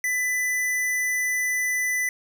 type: tone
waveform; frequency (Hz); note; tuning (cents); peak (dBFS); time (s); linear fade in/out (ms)
square; 1996; B6; +18; -23; 0.04-2.09; 2
effects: none